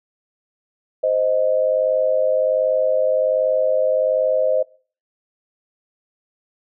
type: tone pair together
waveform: sine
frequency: 521 / 622.3 Hz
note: C5 / D#5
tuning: -7 / 0 cents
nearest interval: minor third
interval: 307 cents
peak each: -18 dBFS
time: 1.03-4.63 s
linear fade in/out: 10 ms
effects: noise-tail reverb RT60 0.4 s tail -22 dB re dry